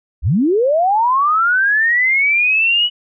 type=linear sweep; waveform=sine; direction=up; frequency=47.83 to 2960 Hz; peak=-11 dBFS; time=0.22-2.9 s; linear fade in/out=50 ms; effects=none